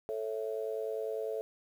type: chord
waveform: sine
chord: A major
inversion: none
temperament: just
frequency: 440 / 550 / 660 Hz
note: A4 / C#5 / E5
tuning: 0 / -14 / +2 cents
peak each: -35 / -40 / -40 dBFS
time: 0.09-1.41 s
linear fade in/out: 0 ms
effects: 10-bit